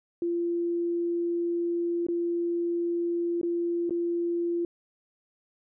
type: tone with dropouts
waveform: sine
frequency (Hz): 343.3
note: F4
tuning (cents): -30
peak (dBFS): -25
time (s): 0.22-4.65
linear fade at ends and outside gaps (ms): 2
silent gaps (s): 2.067-2.085 / 3.414-3.431 / 3.895-3.907
effects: none